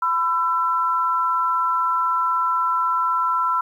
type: tone pair together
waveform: sine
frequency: 1004 / 1340.2 Hz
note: B5 / E6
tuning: +28 / +28 cents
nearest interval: perfect fourth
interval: 500 cents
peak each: -21 / -20 dBFS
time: 0.02-3.61 s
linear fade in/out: 5 ms
effects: 9-bit